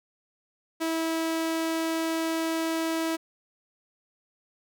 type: tone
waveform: sawtooth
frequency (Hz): 325.4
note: E4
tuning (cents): -22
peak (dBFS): -22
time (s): 0.8-3.17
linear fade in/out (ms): 20
effects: none